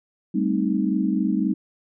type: chord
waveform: sine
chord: A half-diminished seventh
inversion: third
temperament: equal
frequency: 196 / 220 / 261.6 / 311.1 Hz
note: G3 / A3 / C4 / Eb4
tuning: 0 / 0 / 0 / 0 cents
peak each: -23 / -26 / -26 / -25 dBFS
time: 0.34-1.54 s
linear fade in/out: 10 ms
effects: none